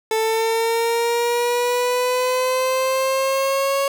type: linear sweep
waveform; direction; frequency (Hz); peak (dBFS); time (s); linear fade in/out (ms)
30% pulse; up; 440 to 554.4; -15; 0.11-3.88; 2
effects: none